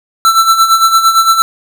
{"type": "tone with tremolo", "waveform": "square", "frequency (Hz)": 1335, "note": "E6", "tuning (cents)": 22, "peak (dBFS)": -4, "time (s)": [0.25, 1.42], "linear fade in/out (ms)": 0, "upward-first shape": "sine", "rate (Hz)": 8.8, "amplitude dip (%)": 65, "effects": []}